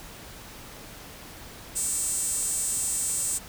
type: tone with high-pass filter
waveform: sawtooth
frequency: 456 Hz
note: A#4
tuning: 38 cents flat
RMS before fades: -28 dBFS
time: 1.75-3.39 s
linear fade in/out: 20 ms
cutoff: 8100 Hz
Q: 6.3
effects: pink hiss -44 dBFS RMS until 3.48 s